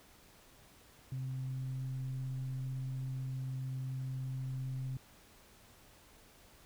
sine tone with frequency modulation, 130.81 Hz, C3, in tune, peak -36 dBFS, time 1.12-4.97 s, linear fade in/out 2 ms, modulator 131 Hz, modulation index 0.24, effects pink hiss -61 dBFS RMS until 6.65 s

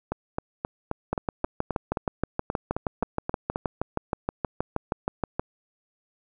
two click trains, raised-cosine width 1 ms, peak -11 / -13 dBFS, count 28 / 14, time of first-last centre 1.13-5.395 / 0.12-3.559 s, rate 6.33 / 3.78 Hz, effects none

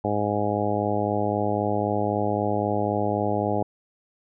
harmonic tone, 103.83 Hz, G#2, in tune, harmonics 1 / 2 / 3 / 4 / 5 / 6 / 7 / 8, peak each -30 / -30 / -30 / -30 / -30 / -30 / -30 / -30 dBFS, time 0.04-3.63 s, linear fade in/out 5 ms, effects none

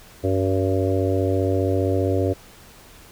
harmonic tone with a mistuned harmonic, 95.1 Hz, F#2, 48 cents sharp, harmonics 1 / 3 / 4 / 5 / 6 / 7, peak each -22 / -25 / -25 / -26 / -27 / -32 dBFS, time 0.23-2.34 s, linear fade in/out 20 ms, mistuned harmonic 7, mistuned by +24 cents, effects pink hiss -47 dBFS RMS until 3.11 s

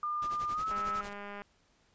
sine tone with pitch glide, 1204 to 1297.9 Hz, D6 to E6, +43 to -27 cents, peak -31 dBFS, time 0.03-1.01 s, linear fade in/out 2 ms, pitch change +130 cents, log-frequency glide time 0.52-0.66 s
pink noise with tremolo, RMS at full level -45 dBFS, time 0.22-1.13 s, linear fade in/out 0 ms, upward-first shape sine, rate 11 Hz, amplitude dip 85%
click train, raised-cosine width 0.5 ms, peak -29 dBFS, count 145, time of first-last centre 0.71-1.419 s, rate 203 Hz
effects pink hiss -69 dBFS RMS until 1.94 s + resampled to 16000 Hz

